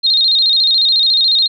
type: tone with vibrato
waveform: sine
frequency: 3940 Hz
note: B7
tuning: 5 cents flat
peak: -9 dBFS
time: 0.03-1.48 s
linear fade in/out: 20 ms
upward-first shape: square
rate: 14 Hz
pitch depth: 100 cents each way
effects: none